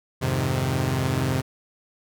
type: chord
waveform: sawtooth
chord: F minor seventh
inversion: none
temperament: equal with one note detuned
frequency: 87.31 / 103.83 / 130.81 / 154.49 Hz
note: F2 / Ab2 / C3 / Eb3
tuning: 0 / 0 / 0 / -12 cents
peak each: -26 / -26 / -20 / -26 dBFS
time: 0.21-1.42 s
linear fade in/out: 20 ms
effects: none